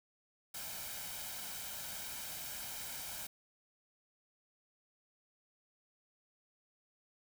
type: noise with comb filter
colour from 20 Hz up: white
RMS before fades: -44 dBFS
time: 0.54-3.27 s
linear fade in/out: 5 ms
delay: 1.3 ms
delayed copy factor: +0.55
effects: none